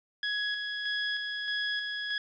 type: tone with tremolo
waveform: 25% pulse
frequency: 1673 Hz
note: G#6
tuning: 12 cents sharp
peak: -25 dBFS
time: 0.23-2.18 s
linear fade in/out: 2 ms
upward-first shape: square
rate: 1.6 Hz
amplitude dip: 35%
effects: resampled to 16000 Hz + 10-bit